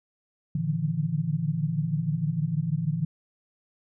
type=tone cluster; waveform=sine; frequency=114 / 147.1 / 153.5 / 167.2 Hz; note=A#2 / D3 / D#3 / E3; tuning=-38 / +3 / -23 / +25 cents; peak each=-35 / -28 / -32 / -28 dBFS; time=0.55-3.05 s; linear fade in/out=5 ms; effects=none